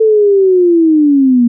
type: linear sweep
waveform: sine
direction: down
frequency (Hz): 445.9 to 233.1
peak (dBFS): -5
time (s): 0-1.48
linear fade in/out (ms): 10
effects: none